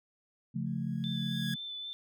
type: chord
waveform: sine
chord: Db augmented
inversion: none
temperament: equal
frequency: 138.59 / 174.61 / 220 Hz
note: Db3 / F3 / A3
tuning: 0 / 0 / 0 cents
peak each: -36 dBFS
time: 0.54-1.56 s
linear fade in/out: 20 ms
type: tone with exponential growth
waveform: sawtooth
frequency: 1656 Hz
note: G#6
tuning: 5 cents flat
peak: -34 dBFS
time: 0.66-1.54 s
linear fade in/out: 2 ms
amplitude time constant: 190 ms
type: tone with vibrato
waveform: sine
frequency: 3520 Hz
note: A7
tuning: in tune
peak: -38 dBFS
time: 1.04-1.93 s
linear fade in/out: 0 ms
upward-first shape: sine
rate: 3.8 Hz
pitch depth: 17 cents each way
effects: none